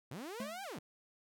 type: linear two-way sweep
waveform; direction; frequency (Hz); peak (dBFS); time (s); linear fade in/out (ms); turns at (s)
sawtooth; up then down; 110 to 814 to 110; -39; 0.11-0.79; 5; 0.63
type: tone with exponential decay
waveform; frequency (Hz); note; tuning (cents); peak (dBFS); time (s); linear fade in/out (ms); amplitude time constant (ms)
square; 216.8; A3; -25; -38; 0.4-0.68; 2; 59
effects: none